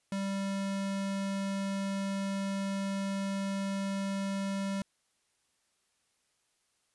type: tone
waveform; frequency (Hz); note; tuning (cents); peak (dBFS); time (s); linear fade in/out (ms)
square; 196; G3; 0; -32; 0.12-4.82; 2
effects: white hiss -75 dBFS RMS until 6.94 s + resampled to 24000 Hz